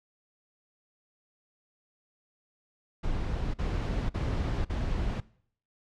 brown noise bursts, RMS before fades -30 dBFS, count 4, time 3.03-5.205 s, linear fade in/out 10 ms, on 510 ms, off 45 ms, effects noise-tail reverb RT60 0.6 s tail -21 dB re dry + low-pass 5000 Hz 12 dB/octave

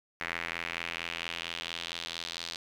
square tone with band-pass filter sweep, 42.19 Hz, E1, 41 cents sharp, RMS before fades -38 dBFS, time 0.2-2.57 s, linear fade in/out 10 ms, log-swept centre 2000 to 4200 Hz, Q 2.5, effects 10-bit

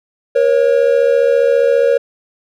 triangle tone pair together, 475.2 / 550 Hz, A#4 / C#5, +33 / -14 cents, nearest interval minor third, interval 253 cents, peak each -10 dBFS, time 0.35-1.98 s, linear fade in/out 10 ms, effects none

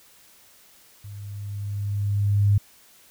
sine tone with level ramp, 101.6 Hz, G#2, 38 cents flat, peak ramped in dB -36 to -14 dBFS, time 1.04-2.58 s, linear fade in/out 5 ms, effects white hiss -54 dBFS RMS until 3.1 s

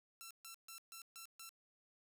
5% pulse tone bursts, 1345 Hz, E6, 34 cents sharp, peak -39 dBFS, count 6, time 0.21-1.492 s, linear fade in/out 0 ms, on 97 ms, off 140 ms, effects none

